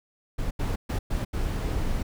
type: noise bursts at uneven times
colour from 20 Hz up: brown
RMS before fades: -27 dBFS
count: 5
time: 0.38-0.51 / 0.59-0.76 / 0.89-0.99 / 1.1-1.25 / 1.33-2.03 s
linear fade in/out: 10 ms
effects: none